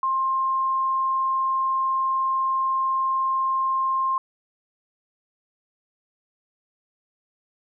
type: tone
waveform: sine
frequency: 1059 Hz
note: C6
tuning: 21 cents sharp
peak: -20 dBFS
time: 0.03-4.18 s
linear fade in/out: 2 ms
effects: none